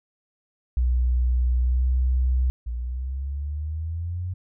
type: tone with pitch glide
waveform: sine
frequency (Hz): 61.74 to 63.48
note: B1 to B1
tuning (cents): 0 to +48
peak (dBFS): -18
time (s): 0.77-2.5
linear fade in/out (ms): 0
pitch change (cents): +48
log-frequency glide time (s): 1.62-1.85
type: exponential sweep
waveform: sine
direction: up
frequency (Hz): 58.2 to 92.3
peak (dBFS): -26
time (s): 2.66-4.34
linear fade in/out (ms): 10
effects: none